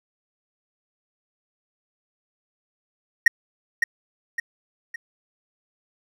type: tone with echo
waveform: triangle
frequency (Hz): 1872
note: A#6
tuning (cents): +7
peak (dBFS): -7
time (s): 3.26-3.28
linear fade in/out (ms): 5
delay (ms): 560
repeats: 3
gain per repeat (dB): -7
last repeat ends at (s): 4.96
effects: none